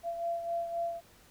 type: beating tone pair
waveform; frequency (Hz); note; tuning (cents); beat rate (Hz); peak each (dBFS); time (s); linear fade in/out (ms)
sine; 680 / 683.8; F5 / F5; -46 / -37; 3.8; -32 / -40; 0.03-1.01; 50
effects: pink hiss -60 dBFS RMS until 1.3 s